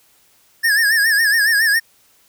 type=tone with vibrato; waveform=square; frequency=1737 Hz; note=A6; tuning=23 cents flat; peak=-13 dBFS; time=0.63-1.8 s; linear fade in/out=20 ms; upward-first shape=sine; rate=7.2 Hz; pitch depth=110 cents each way; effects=white hiss -55 dBFS RMS until 2.28 s